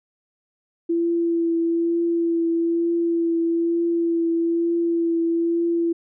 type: tone with vibrato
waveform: sine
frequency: 336.1 Hz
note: E4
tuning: 34 cents sharp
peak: -18 dBFS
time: 0.89-5.93 s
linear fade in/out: 10 ms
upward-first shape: triangle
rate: 1.1 Hz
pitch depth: 19 cents each way
effects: none